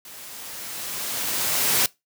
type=noise with level ramp; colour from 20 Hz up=white; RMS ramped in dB=-42 to -19 dBFS; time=0.05-1.86 s; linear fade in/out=2 ms; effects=noise-tail reverb RT60 0.2 s tail -22 dB re dry + high-pass 100 Hz 12 dB/octave